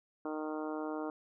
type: harmonic tone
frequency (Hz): 154.4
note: D#3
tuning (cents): -13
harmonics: 2 / 3 / 4 / 5 / 6 / 7 / 8 / 9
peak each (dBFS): -38 / -42 / -44 / -46 / -48 / -49 / -50 / -51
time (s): 0.25-1.1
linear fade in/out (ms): 2
effects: none